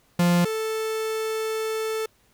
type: tone pair in turn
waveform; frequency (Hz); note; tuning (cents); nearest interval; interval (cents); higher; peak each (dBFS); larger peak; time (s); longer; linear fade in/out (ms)
45% pulse; 174.61 / 440; F3 / A4; 0 / 0; octave + major third; 1600; second; -17 / -25; first; 0.19-0.45 / 0.45-2.06; second; 5
effects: pink hiss -62 dBFS RMS until 2.33 s